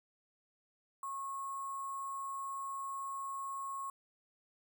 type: tone with sample-and-hold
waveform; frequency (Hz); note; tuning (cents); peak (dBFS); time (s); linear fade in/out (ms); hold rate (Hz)
sine; 1091; C#6; -28; -38; 1.03-3.9; 2; 8820
effects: none